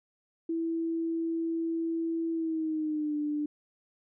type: tone with pitch glide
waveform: sine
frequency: 329.6 to 297.1 Hz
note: E4 to D4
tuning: 0 to +20 cents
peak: -28 dBFS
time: 0.49-3.46 s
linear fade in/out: 5 ms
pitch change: -180 cents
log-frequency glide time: 2.32-3.16 s
effects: none